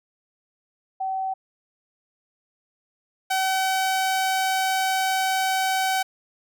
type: tone pair in turn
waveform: sine / sawtooth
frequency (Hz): 764 / 760.8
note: G5 / F#5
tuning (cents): -45 / +48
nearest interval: unison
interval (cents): 7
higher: first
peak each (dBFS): -24 / -17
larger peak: second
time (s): 1-1.34 / 3.3-6.03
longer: second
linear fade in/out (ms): 10
effects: none